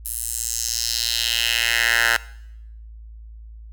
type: tone with high-pass filter sweep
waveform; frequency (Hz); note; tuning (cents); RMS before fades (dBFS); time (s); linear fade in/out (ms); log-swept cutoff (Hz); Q
10% pulse; 116.54; A#2; 0; -22; 0.05-2.17; 5; 11000 to 1400; 2.4
effects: noise-tail reverb RT60 0.8 s tail -20 dB re dry + added 55 Hz sine -37 dBFS peak until 3.72 s